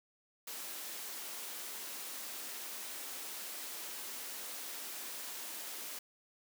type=high-pass noise; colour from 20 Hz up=white; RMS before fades=-44 dBFS; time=0.47-5.99 s; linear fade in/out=5 ms; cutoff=230 Hz; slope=24 dB/octave; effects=none